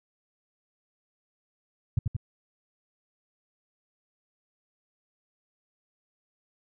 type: tone with echo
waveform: sine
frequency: 110 Hz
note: A2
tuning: in tune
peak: -18 dBFS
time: 1.97-1.99 s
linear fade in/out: 5 ms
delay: 88 ms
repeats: 2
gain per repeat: -3 dB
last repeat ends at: 2.166 s
effects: none